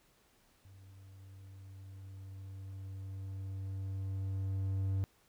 triangle tone with level ramp, 96.4 Hz, G2, 28 cents flat, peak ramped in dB -52 to -28 dBFS, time 0.65-5.04 s, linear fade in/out 0 ms, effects pink hiss -69 dBFS RMS until 5.28 s

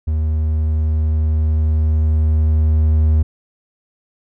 triangle tone with level ramp, 77.78 Hz, D#2, in tune, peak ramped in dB -13 to -8 dBFS, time 0.07-3.23 s, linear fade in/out 10 ms, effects none

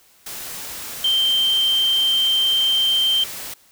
sine tone in noise, 3136 Hz, G7, in tune, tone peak -15 dBFS, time 1.04-3.24 s, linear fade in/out 5 ms, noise white, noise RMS -32 dBFS, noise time 0.26-3.54 s, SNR +14 dB, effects white hiss -54 dBFS RMS until 3.71 s

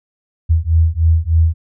sine beating tone pair, 80 / 83.3 Hz, D#2 / E2, +49 / +19 cents, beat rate 3.3 Hz, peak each -13 dBFS, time 0.49-1.54 s, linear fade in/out 20 ms, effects none

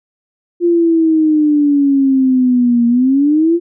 sine exponential two-way sweep, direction down then up, 349.2 to 234.5 to 349.2 Hz, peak -8 dBFS, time 0.6-3.6 s, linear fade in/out 50 ms, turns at 2.87 s, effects none

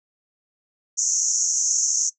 pink band-pass noise, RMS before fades -22 dBFS, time 0.97-2.1 s, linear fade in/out 20 ms, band 5900 to 7000 Hz, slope 96 dB/octave, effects noise-tail reverb RT60 0.1 s tail -17 dB re dry

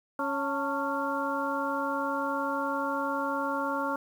harmonic tone with a mistuned harmonic, 277.2 Hz, C#4, in tune, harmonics 1 / 2 / 3 / 4 / 5, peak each -34 / -34 / -34 / -34 / -34 dBFS, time 0.19-3.96 s, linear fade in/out 2 ms, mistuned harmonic 3, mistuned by +120 cents, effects 9-bit

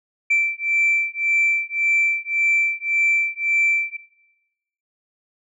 sine beating tone pair, 2337 / 2338.8 Hz, D7 / D7, -9 / -8 cents, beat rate 1.8 Hz, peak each -19 dBFS, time 0.3-3.97 s, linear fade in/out 10 ms, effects noise-tail reverb RT60 1.0 s tail -19 dB re dry + tanh soft clip ceiling -11 dBFS

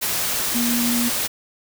sine tone in noise, 238.3 Hz, A#3, 38 cents sharp, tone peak -20 dBFS, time 0.54-1.1 s, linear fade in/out 20 ms, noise white, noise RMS -23 dBFS, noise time 0.01-1.28 s, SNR 0 dB, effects none

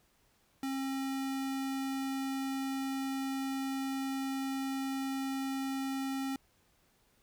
square tone, 269 Hz, C4, 48 cents sharp, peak -34 dBFS, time 0.63-6.36 s, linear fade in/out 2 ms, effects pink hiss -70 dBFS RMS until 7.22 s

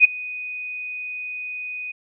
sine tone with ADSR envelope, 2489 Hz, D#7, in tune, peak -5 dBFS, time 0-1.92 s, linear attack 44 ms, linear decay 13 ms, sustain -23 dB, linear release 11 ms, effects none

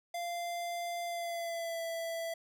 square tone with pitch glide, 692 to 663.8 Hz, F5 to E5, -16 to +12 cents, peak -36 dBFS, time 0.14-2.34 s, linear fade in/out 5 ms, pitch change -72 cents, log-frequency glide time 1.05-1.82 s, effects none

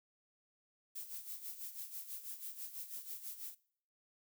violet noise with tremolo, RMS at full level -44 dBFS, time 0.95-3.55 s, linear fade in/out 10 ms, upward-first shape sine, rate 6.1 Hz, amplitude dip 70%, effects noise-tail reverb RT60 0.6 s tail -22 dB re dry

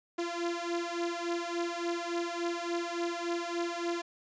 sawtooth beating tone pair, 341.3 / 344.8 Hz, F4 / F4, -40 / -22 cents, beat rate 3.5 Hz, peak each -31 dBFS, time 0.18-4.02 s, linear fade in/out 10 ms, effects resampled to 16000 Hz

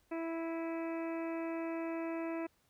harmonic tone with a mistuned harmonic, 329.6 Hz, E4, in tune, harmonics 1 / 2 / 3 / 4 / 5 / 6 / 7 / 8, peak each -37 / -42 / -48 / -52 / -55 / -54 / -55 / -54 dBFS, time 0.11-2.47 s, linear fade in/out 10 ms, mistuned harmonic 8, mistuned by -38 cents, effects pink hiss -73 dBFS RMS until 2.69 s

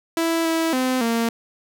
sawtooth tone with pitch steps, 330.2 / 326.5 / 256.9 / 230.6 Hz, E4 / E4 / C4 / A#3, +3 / -17 / -32 / -19 cents, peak -15 dBFS, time 0.17-1.29 s, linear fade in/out 2 ms, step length 280 ms, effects none

